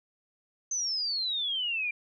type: exponential sweep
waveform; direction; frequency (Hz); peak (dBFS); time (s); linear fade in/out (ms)
sine; down; 6272 to 2362; -28; 0.71-1.91; 5
effects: none